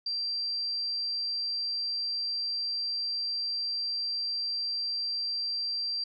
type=tone; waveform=sine; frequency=4713 Hz; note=D8; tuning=5 cents sharp; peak=-29 dBFS; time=0.06-6.04 s; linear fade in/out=5 ms; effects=none